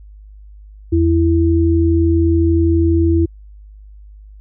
sine tone pair together, 83 / 332 Hz, E2 / E4, +12 / +12 cents, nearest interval 2 octaves, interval 2400 cents, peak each -13 dBFS, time 0.92-3.26 s, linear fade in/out 10 ms, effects added 51 Hz sine -36 dBFS peak until 4.4 s

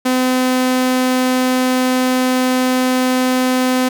sawtooth tone, 255.2 Hz, C4, 43 cents flat, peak -9 dBFS, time 0.05-3.89 s, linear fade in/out 10 ms, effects none

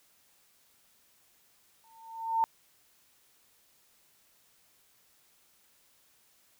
sine tone with exponential growth, 904 Hz, A5, 47 cents sharp, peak -21 dBFS, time 1.84-2.44 s, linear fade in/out 0 ms, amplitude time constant 130 ms, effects white hiss -66 dBFS RMS until 6.59 s

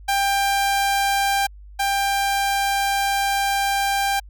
sawtooth tone pair in turn, 793 / 793 Hz, G5 / G5, +20 / +20 cents, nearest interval unison, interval 0 cents, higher neither, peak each -14 / -15 dBFS, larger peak first, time 0.08-1.47 / 1.79-4.2 s, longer second, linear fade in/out 10 ms, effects added 50 Hz sine -39 dBFS peak until 4.29 s

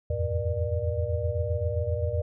sine tone cluster, 81.2 / 88.9 / 108 / 476.3 / 597 Hz, E2 / F2 / A2 / A#4 / D5, -26 / +31 / -32 / +37 / +28 cents, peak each -31 / -29 / -33 / -34 / -32 dBFS, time 0.1-2.22 s, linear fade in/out 5 ms, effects none

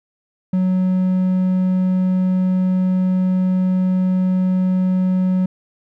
triangle tone, 185 Hz, F#3, in tune, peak -12 dBFS, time 0.53-5.46 s, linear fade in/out 5 ms, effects none

